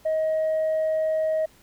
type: tone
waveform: sine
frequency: 631 Hz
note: D#5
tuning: 24 cents sharp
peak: -19 dBFS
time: 0.05-1.46 s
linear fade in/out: 10 ms
effects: tanh soft clip ceiling -19 dBFS + pink hiss -56 dBFS RMS until 1.62 s